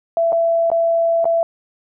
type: tone with dropouts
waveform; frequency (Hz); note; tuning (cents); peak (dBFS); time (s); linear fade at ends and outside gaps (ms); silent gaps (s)
sine; 668; E5; +23; -13; 0.17-1.43; 1; 0.322-0.328 / 0.702-0.716 / 1.244-1.254
effects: none